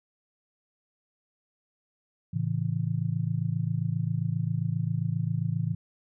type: chord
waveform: sine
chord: A major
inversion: none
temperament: just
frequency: 110 / 137.5 / 165 Hz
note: A2 / C#3 / E3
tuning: 0 / -14 / +2 cents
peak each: -30 dBFS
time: 2.33-5.75 s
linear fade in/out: 10 ms
effects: none